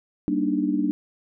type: chord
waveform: sine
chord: Eb major seventh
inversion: first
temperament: just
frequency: 194.45 / 233.3 / 291.7 / 311.1 Hz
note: G3 / Bb3 / D4 / Eb4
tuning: -14 / +2 / -12 / 0 cents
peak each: -28 / -28 / -23 / -28 dBFS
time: 0.28-0.91 s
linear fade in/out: 0 ms
effects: none